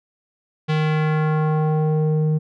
square tone with low-pass filter sweep, 154.9 Hz, D#3, 7 cents flat, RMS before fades -19 dBFS, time 0.68-2.39 s, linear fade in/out 20 ms, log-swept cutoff 3400 to 310 Hz, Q 1.4, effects none

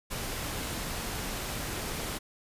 pink noise, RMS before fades -35 dBFS, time 0.1-2.19 s, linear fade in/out 20 ms, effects resampled to 32000 Hz

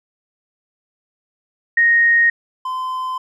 sine / triangle tone pair in turn, 1864.7 / 1028 Hz, A#6 / C6, 0 / -31 cents, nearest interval minor seventh, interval 1031 cents, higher first, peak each -10 / -19 dBFS, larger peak first, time 1.77-2.3 / 2.65-3.18 s, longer neither, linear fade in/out 5 ms, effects none

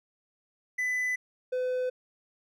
triangle tone pair in turn, 2000 / 505.7 Hz, B6 / B4, +21 / +41 cents, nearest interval 2 octaves, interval 2380 cents, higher first, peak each -25 dBFS, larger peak neither, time 0.78-1.16 / 1.52-1.9 s, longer neither, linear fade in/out 10 ms, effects none

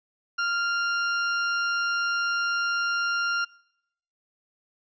40% pulse tone, 1394 Hz, F6, 4 cents flat, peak -23 dBFS, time 0.38-3.45 s, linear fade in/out 10 ms, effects noise-tail reverb RT60 0.8 s tail -24 dB re dry + resampled to 16000 Hz

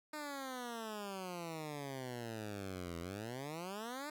10% pulse exponential two-way sweep, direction down then up, 307.5 to 83 to 307.5 Hz, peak -34 dBFS, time 0.13-4.1 s, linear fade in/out 5 ms, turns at 2.99 s, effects none

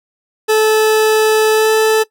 40% pulse tone with pitch glide, 434.5 to 438 Hz, A4 to A4, -22 to -8 cents, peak -8 dBFS, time 0.48-2.04 s, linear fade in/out 20 ms, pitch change +14 cents, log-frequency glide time 1.52-1.71 s, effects noise-tail reverb RT60 0.1 s tail -19 dB re dry

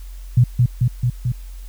sine tone with echo, 122.4 Hz, B2, 15 cents flat, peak -8 dBFS, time 0.37-0.44 s, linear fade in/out 5 ms, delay 220 ms, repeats 4, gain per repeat -2 dB, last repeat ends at 1.32 s, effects added 44 Hz sine -31 dBFS peak until 1.68 s + white hiss -50 dBFS RMS until 1.68 s

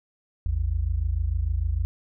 sine tone pair together, 55.54 / 82.2 Hz, A1 / E2, +17 / -4 cents, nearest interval perfect fifth, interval 679 cents, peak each -25 dBFS, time 0.46-1.85 s, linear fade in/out 0 ms, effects none

